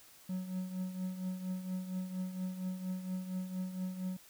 triangle tone with tremolo, 185 Hz, F#3, in tune, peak -31 dBFS, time 0.29-4.17 s, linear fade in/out 5 ms, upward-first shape triangle, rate 4.3 Hz, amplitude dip 70%, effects white hiss -59 dBFS RMS until 4.29 s

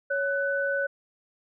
sine tone pair together, 556.8 / 1498 Hz, C#5 / F#6, +8 / +21 cents, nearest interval octave + perfect fourth, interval 1713 cents, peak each -27 dBFS, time 0.1-0.87 s, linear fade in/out 10 ms, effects none

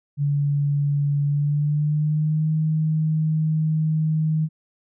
sine tone with pitch glide, 143.6 to 156.6 Hz, D3 to D#3, -39 to +11 cents, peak -18 dBFS, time 0.17-4.49 s, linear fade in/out 50 ms, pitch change +150 cents, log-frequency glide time 1.24-2.51 s, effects none

